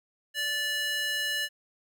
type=tone with high-pass filter; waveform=square; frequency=583 Hz; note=D5; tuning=13 cents flat; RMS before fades=-30 dBFS; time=0.34-1.49 s; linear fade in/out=50 ms; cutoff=2200 Hz; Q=3.8; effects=none